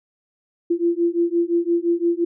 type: beating tone pair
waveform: sine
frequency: 339.1 / 344.9 Hz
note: E4 / F4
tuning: +49 / -22 cents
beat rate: 5.8 Hz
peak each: -20 dBFS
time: 0.7-2.25 s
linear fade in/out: 10 ms
effects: none